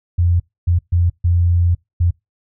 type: tone bursts at uneven times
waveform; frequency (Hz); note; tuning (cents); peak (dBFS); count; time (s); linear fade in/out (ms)
sine; 86.9; F2; -8; -11; 5; 0.18-0.4 / 0.67-0.79 / 0.92-1.1 / 1.24-1.75 / 2-2.11; 10
effects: noise-tail reverb RT60 0.2 s tail -26 dB re dry